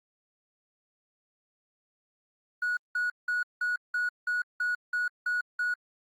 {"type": "tone bursts", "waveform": "triangle", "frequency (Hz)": 1461, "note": "F#6", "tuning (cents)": -22, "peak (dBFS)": -23, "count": 10, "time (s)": [2.62, 5.74], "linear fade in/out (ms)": 5, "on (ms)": 150, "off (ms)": 180, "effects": ["tanh soft clip ceiling -22 dBFS", "Opus 24 kbps"]}